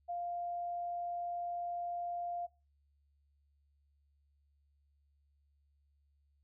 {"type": "tone", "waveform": "sine", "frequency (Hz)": 698.5, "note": "F5", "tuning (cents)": 0, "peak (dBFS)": -36, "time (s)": [0.08, 2.47], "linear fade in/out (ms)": 20, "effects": ["noise-tail reverb RT60 0.3 s tail -21 dB re dry", "added 71 Hz sine -70 dBFS peak until 6.43 s"]}